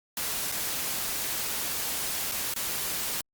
white noise with dropouts, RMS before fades -31 dBFS, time 0.17-3.21 s, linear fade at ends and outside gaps 2 ms, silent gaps 0.517-0.521 / 2.315-2.319 / 2.539-2.561 s, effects Opus 48 kbps

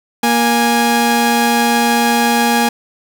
sawtooth tone pair together, 235.4 / 827 Hz, A#3 / G#5, +17 / -8 cents, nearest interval octave + minor seventh, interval 2175 cents, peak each -10 dBFS, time 0.23-2.69 s, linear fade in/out 5 ms, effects none

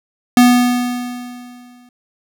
square tone with exponential decay, 245.6 Hz, B3, 9 cents flat, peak -5 dBFS, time 0.37-1.89 s, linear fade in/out 2 ms, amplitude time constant 330 ms, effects none

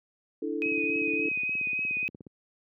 sine chord, D suspended second, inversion none, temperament equal with one note detuned, 293.7 / 329.6 / 438.5 Hz, D4 / E4 / A4, 0 / 0 / -6 cents, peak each -33 dBFS, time 0.42-1.29 s, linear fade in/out 5 ms
sine tone with vibrato, 2518 Hz, D#7, 20 cents sharp, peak -27 dBFS, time 0.62-2.08 s, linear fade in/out 0 ms, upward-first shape triangle, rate 3.5 Hz, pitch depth 28 cents each way
click train, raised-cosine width 3 ms, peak -30 dBFS, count 28, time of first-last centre 0.66-2.267 s, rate 16.8 Hz
effects high-pass 150 Hz 12 dB/octave

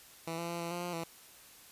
10% pulse tone with pitch steps, 164.9 / 169.7 / 170.9 / 169.2 / 174.7 / 176.1 / 166.3 Hz, E3 / F3 / F3 / E3 / F3 / F3 / E3, +1 / -49 / -37 / +45 / +1 / +15 / +16 cents, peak -28 dBFS, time 0.27-1.04 s, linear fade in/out 5 ms, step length 110 ms, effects white hiss -56 dBFS RMS until 1.71 s + resampled to 32000 Hz

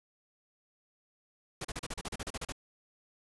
pink noise bursts, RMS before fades -38 dBFS, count 13, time 1.61-2.523 s, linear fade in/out 5 ms, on 37 ms, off 36 ms, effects resampled to 24000 Hz

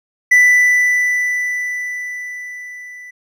triangle tone with level ramp, 1983 Hz, B6, 7 cents sharp, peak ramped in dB -4 to -31 dBFS, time 0.31-3.11 s, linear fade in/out 10 ms, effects none

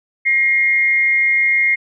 sine tone pair together, 1900 / 2133 Hz, A#6 / C7, +33 / +33 cents, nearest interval major second, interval 200 cents, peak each -22 / -12 dBFS, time 0.25-1.76 s, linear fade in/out 20 ms, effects none

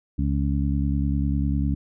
harmonic tone, 70 Hz, C#2, 18 cents sharp, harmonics 1 / 2 / 3 / 4, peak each -23 / -26 / -28 / -29 dBFS, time 0.18-1.75 s, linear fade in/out 10 ms, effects none

